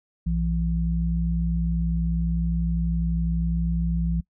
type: tone pair together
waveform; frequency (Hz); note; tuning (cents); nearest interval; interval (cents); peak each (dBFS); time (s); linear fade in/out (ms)
sine; 60.2 / 168.12; B1 / E3; -44 / +34; octave + tritone; 1778; -24; 0.26-4.21; 10
effects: noise-tail reverb RT60 0.1 s tail -23 dB re dry